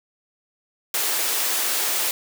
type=high-pass noise; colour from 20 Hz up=white; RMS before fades=-23 dBFS; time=0.94-2.11 s; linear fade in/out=2 ms; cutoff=320 Hz; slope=24 dB/octave; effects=none